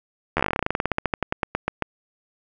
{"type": "slowing click train", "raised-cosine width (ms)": 0.5, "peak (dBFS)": -6, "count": 28, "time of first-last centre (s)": [0.37, 1.823], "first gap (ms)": 12, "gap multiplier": 1.1, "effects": []}